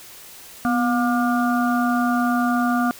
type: harmonic tone with a mistuned harmonic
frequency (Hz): 238.1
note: A#3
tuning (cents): +37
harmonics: 1 / 3 / 5 / 6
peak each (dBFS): -19 / -24 / -26 / -27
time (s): 0.65-2.91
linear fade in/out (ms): 0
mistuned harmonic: 1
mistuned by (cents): +59
effects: white hiss -42 dBFS RMS until 2.99 s